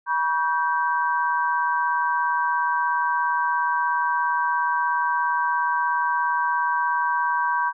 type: tone cluster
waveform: sine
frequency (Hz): 968 / 1125 / 1561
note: B5 / C#6 / G6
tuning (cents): -35 / +25 / -8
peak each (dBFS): -22 / -27 / -25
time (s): 0.06-7.73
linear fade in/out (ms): 50
effects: none